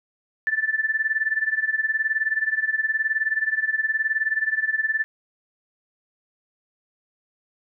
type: tone with tremolo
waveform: sine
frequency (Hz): 1760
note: A6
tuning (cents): 0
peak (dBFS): -17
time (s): 0.47-5.04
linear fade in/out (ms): 0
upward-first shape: sine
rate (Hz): 19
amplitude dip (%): 85
effects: none